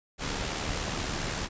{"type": "noise with amplitude modulation", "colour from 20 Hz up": "pink", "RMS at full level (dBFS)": -30, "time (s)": [0.18, 1.49], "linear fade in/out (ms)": 50, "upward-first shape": "sine", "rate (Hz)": 74.5, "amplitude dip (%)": 45, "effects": ["resampled to 16000 Hz"]}